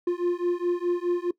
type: beating tone pair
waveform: triangle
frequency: 349.2 / 354 Hz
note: F4 / F4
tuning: 0 / +23 cents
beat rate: 4.8 Hz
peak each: -24 / -24 dBFS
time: 0.07-1.31 s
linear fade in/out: 5 ms
effects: noise-tail reverb RT60 0.1 s tail -20 dB re dry